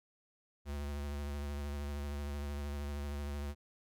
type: tone with vibrato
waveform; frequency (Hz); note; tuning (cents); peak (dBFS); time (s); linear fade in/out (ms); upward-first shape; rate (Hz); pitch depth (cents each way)
square; 72; D2; -34; -38; 0.65-3.55; 50; sine; 13; 32
effects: none